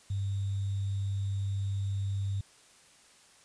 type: tone with sample-and-hold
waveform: sine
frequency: 98.6 Hz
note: G2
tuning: 11 cents sharp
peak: -29 dBFS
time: 0.1-2.41 s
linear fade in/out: 5 ms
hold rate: 3675 Hz
effects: white hiss -59 dBFS RMS until 3.44 s + resampled to 22050 Hz